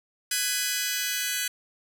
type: chord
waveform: 10% pulse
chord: G# minor seventh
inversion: third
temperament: just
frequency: 1495.1 / 1661.2 / 1993.5 / 2492 Hz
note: F#6 / G#6 / B6 / D#7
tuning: +18 / 0 / +16 / +2 cents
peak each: -23 dBFS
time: 0.31-1.48 s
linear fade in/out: 5 ms
effects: none